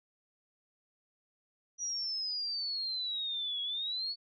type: exponential two-way sweep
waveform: sine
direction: down then up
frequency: 5850 to 3322 to 4478 Hz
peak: -33 dBFS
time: 1.78-4.16 s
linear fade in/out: 50 ms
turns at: 3.62 s
effects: none